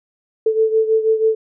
sine beating tone pair, 440 / 446.2 Hz, A4 / A4, 0 / +24 cents, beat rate 6.2 Hz, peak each -14 / -19 dBFS, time 0.46-1.35 s, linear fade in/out 5 ms, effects none

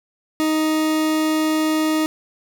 40% pulse tone, 312.3 Hz, D#4, 7 cents sharp, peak -16 dBFS, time 0.4-2.06 s, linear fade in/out 0 ms, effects none

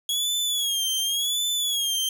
sawtooth tone with vibrato, 3322 Hz, G#7, in tune, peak -20 dBFS, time 0.09-2.09 s, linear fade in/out 2 ms, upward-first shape sine, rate 0.9 Hz, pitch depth 99 cents each way, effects none

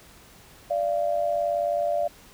sine tone pair together, 587.3 / 686.2 Hz, D5 / F5, 0 / -31 cents, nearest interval minor third, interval 269 cents, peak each -25 dBFS, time 0.7-2.08 s, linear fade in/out 10 ms, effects pink hiss -51 dBFS RMS until 2.33 s

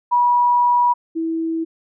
sine tone pair in turn, 970 / 326.2 Hz, B5 / E4, -31 / -18 cents, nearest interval octave + perfect fifth, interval 1887 cents, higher first, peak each -12 / -19 dBFS, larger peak first, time 0.11-0.94 / 1.15-1.65 s, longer first, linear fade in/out 20 ms, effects none

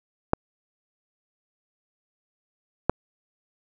clicks, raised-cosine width 1 ms, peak -4 dBFS, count 2, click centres 0.334 / 2.896 s, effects none

